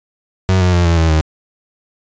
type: tone with pitch steps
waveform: 35% pulse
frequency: 93.6 / 90.36 / 87.23 / 84.21 / 81.3 / 78.48 Hz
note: F#2 / F#2 / F2 / E2 / E2 / D#2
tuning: +20 / -40 / -2 / +37 / -23 / +15 cents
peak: -8 dBFS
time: 0.49-1.21 s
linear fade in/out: 0 ms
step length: 120 ms
effects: resampled to 16000 Hz